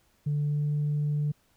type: tone with pitch glide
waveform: sine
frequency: 146.83 to 147.85 Hz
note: D3 to D3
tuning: 0 to +12 cents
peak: -23 dBFS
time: 0.26-1.32 s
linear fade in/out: 10 ms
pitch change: +12 cents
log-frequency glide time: 0.42-0.69 s
effects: tanh soft clip ceiling -22 dBFS + pink hiss -67 dBFS RMS until 1.56 s